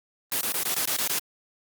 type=noise bursts; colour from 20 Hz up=white; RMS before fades=-26 dBFS; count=8; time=0.32-1.187 s; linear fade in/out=0 ms; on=90 ms; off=21 ms; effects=high-pass 150 Hz 12 dB/octave + Opus 24 kbps